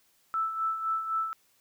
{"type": "tone with tremolo", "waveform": "sine", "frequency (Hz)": 1318.5, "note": "E6", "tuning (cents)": 0, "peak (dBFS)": -25, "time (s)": [0.34, 1.33], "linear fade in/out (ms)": 0, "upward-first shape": "sine", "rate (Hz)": 3.9, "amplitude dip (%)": 60, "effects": ["white hiss -67 dBFS RMS until 1.6 s"]}